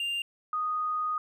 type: tone pair in turn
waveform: triangle / sine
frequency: 2794 / 1241 Hz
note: F7 / D#6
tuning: 0 / -5 cents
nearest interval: octave + major second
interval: 1405 cents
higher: first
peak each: -27 dBFS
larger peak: neither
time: 0-0.22 / 0.53-1.18 s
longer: second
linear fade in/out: 2 ms
effects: none